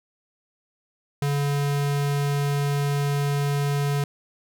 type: tone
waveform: square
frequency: 142.7 Hz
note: D3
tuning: 49 cents flat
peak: -22 dBFS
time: 1.22-4.04 s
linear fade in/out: 2 ms
effects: none